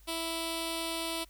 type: tone with notch filter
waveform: 5% pulse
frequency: 329.6 Hz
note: E4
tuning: in tune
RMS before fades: -35 dBFS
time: 0.07-1.25 s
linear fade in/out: 20 ms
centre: 1700 Hz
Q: 1
effects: added 50 Hz sine -55 dBFS peak until 1.29 s + white hiss -64 dBFS RMS until 1.29 s